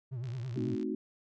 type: tone with vibrato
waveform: triangle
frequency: 123.47 Hz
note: B2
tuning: in tune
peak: -33 dBFS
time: 0.11-0.76 s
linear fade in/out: 20 ms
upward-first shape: triangle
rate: 9.2 Hz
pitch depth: 170 cents each way
type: click train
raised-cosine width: 0.2 ms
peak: -36 dBFS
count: 38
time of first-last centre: 0.24-0.829 s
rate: 62.8 Hz
type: chord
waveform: sine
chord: A diminished seventh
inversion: none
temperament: equal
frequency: 220 / 261.6 / 311.1 / 370 Hz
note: A3 / C4 / Eb4 / Gb4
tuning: 0 / 0 / 0 / 0 cents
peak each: -37 dBFS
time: 0.56-0.95 s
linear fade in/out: 5 ms
effects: none